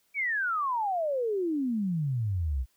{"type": "exponential sweep", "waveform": "sine", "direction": "down", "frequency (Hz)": [2339, 59.8], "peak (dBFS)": -26, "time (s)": [0.14, 2.66], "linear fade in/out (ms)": 50, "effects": ["white hiss -70 dBFS RMS until 2.76 s"]}